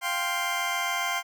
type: chord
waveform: 20% pulse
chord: F suspended second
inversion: none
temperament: just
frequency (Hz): 698.5 / 785.8 / 1047.7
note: F5 / G5 / C6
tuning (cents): 0 / +4 / +2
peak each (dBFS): -27 / -28 / -25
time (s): 0.01-1.23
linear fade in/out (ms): 50
effects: none